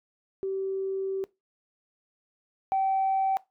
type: tone pair in turn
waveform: sine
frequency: 385.6 / 771.2 Hz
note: G4 / G5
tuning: -28 / -28 cents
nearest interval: octave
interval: 1200 cents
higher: second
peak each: -27 / -21 dBFS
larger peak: second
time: 0.43-1.24 / 2.72-3.37 s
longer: first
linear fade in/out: 0 ms
effects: noise-tail reverb RT60 0.2 s tail -20 dB re dry + tanh soft clip ceiling -19 dBFS